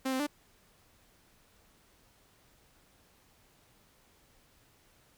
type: tone with pitch steps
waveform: sawtooth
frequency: 263.8 / 260.4 / 293.4 Hz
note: C4 / C4 / D4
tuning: +14 / -8 / -2 cents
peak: -26 dBFS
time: 0.05-0.269 s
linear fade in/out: 10 ms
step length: 73 ms
effects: pink hiss -65 dBFS RMS until 5.17 s